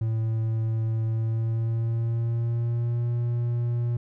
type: tone with pitch glide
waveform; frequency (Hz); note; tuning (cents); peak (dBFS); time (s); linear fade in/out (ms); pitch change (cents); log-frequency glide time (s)
triangle; 111.9 to 119.24; A2 to A#2; +30 to +40; -21; 0.01-3.97; 5; +110; 1.13-3.08
effects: none